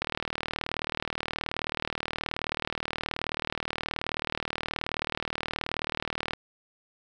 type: click train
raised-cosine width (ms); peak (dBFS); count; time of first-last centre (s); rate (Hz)
0.3; -13; 246; 0.02-6.334; 38.8
effects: none